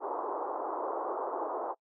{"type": "band-pass noise", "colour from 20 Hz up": "white", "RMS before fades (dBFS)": -35, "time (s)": [0, 1.75], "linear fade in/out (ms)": 50, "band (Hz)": [330, 1100], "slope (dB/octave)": 48, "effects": ["noise-tail reverb RT60 0.1 s tail -25 dB re dry"]}